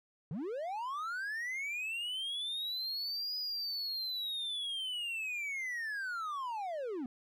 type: linear two-way sweep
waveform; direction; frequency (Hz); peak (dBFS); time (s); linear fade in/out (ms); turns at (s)
triangle; up then down; 130.81 to 4978 to 233; -34; 0.31-7.06; 2; 3.37
effects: none